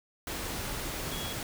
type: tone in noise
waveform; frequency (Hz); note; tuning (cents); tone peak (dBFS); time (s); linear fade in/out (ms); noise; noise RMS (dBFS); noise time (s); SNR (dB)
sine; 3338; G#7; +8; -40; 1.12-1.33; 2; pink; -36; 0.27-1.43; -7
effects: none